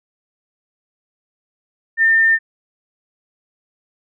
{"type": "tone", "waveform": "sine", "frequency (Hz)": 1805, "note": "A6", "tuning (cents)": 44, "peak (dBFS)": -10, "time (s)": [1.97, 2.39], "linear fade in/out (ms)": 50, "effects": []}